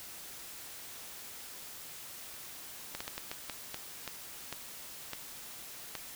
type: slowing click train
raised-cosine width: 0.2 ms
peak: -20 dBFS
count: 11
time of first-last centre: 2.95-5.952 s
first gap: 55 ms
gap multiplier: 1.35
effects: white hiss -47 dBFS RMS until 6.15 s